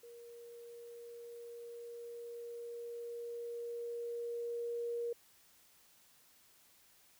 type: tone with level ramp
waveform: sine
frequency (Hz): 471.9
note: A#4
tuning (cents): +21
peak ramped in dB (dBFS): -51 to -35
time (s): 0.03-5.13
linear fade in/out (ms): 5
effects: white hiss -66 dBFS RMS until 7.19 s